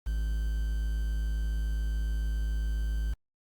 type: tone with quantisation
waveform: triangle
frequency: 53.6 Hz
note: A1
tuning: 45 cents flat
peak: -25 dBFS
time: 0.06-3.14 s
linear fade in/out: 10 ms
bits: 8
effects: Opus 48 kbps

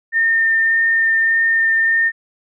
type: tone with vibrato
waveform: sine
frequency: 1814 Hz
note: A#6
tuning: 48 cents flat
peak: -12 dBFS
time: 0.12-2.12 s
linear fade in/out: 50 ms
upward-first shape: sine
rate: 1.7 Hz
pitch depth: 8 cents each way
effects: none

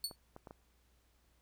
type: tone with exponential decay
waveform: sawtooth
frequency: 4435 Hz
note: C#8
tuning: in tune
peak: -29 dBFS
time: 0.04-0.16 s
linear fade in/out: 2 ms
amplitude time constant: 24 ms
type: clicks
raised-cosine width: 1 ms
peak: -35 dBFS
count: 4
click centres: 0.112 / 0.364 / 0.472 / 0.509 s
effects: added 60 Hz sine -70 dBFS peak until 1.41 s + pink hiss -74 dBFS RMS until 1.41 s

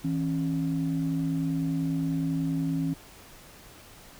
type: tone pair together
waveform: sine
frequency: 162.4 / 272.5 Hz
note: E3 / C#4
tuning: -26 / -29 cents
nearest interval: major sixth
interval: 897 cents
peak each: -27 dBFS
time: 0.04-2.94 s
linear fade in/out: 10 ms
effects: tanh soft clip ceiling -19 dBFS + pink hiss -50 dBFS RMS until 4.19 s

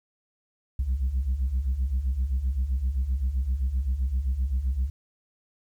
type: beating tone pair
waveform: sine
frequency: 60 / 67.7 Hz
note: B1 / C#2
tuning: -49 / -40 cents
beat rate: 7.7 Hz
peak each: -27 / -23 dBFS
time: 0.79-4.9 s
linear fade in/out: 5 ms
effects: tanh soft clip ceiling -20 dBFS + 10-bit

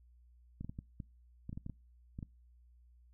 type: clicks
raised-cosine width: 5 ms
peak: -30 dBFS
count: 12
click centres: 0.61 / 0.646 / 0.695 / 0.789 / 1.002 / 1.494 / 1.529 / 1.575 / 1.664 / 1.697 / 2.189 / 2.228 s
effects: noise-tail reverb RT60 0.3 s tail -25 dB re dry + added 60 Hz sine -60 dBFS peak until 3.13 s

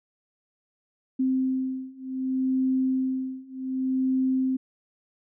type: beating tone pair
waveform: sine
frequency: 260.6 / 261.26 Hz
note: C4 / C4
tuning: -7 / -2 cents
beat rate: 0.66 Hz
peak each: -27 / -26 dBFS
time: 1.19-4.57 s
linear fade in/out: 10 ms
effects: none

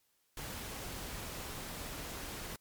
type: noise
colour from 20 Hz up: pink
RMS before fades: -43 dBFS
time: 0.37-2.56 s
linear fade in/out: 2 ms
effects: white hiss -75 dBFS RMS until 2.6 s + MP3 96 kbps

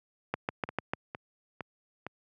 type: two click trains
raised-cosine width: 0.5 ms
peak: -14 / -22 dBFS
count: 5 / 4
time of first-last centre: 0.34-0.935 / 0.69-2.066 s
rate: 6.72 / 2.18 Hz
effects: high-pass 100 Hz 12 dB/octave

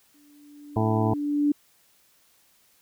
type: tone with exponential growth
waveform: sine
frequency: 291.7 Hz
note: D4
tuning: 12 cents flat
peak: -17 dBFS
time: 0.14-1.52 s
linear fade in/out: 5 ms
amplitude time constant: 300 ms
type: harmonic tone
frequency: 110.1 Hz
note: A2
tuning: 2 cents sharp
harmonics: 1 / 2 / 3 / 4 / 6 / 7 / 8 / 9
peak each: -24 / -27 / -29 / -30 / -32 / -32 / -33 / -34 dBFS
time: 0.76-1.14 s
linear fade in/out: 5 ms
effects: white hiss -62 dBFS RMS until 2.81 s

